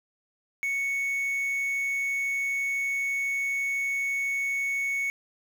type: tone with quantisation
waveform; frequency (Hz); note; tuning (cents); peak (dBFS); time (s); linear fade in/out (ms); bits
triangle; 2217; C#7; 0; -24; 0.63-5.1; 0; 8
effects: none